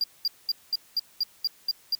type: tone bursts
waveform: triangle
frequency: 4785 Hz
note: D8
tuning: 32 cents sharp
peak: -21 dBFS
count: 9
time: 0.01-1.951 s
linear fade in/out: 2 ms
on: 29 ms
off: 210 ms
effects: white hiss -57 dBFS RMS until 1.99 s